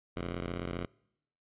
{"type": "ring-modulated tone", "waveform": "10% pulse", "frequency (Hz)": 87.31, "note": "F2", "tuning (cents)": 0, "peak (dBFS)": -24, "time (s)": [0.16, 0.86], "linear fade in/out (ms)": 10, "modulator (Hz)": 25.8, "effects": ["noise-tail reverb RT60 0.8 s tail -26 dB re dry", "resampled to 8000 Hz"]}